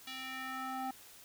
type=tone with band-pass filter sweep; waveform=square; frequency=261.6 Hz; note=C4; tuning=in tune; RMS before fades=-41 dBFS; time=0.07-0.91 s; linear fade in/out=5 ms; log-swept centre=3400 to 790 Hz; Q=1.8; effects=white hiss -56 dBFS RMS until 1.24 s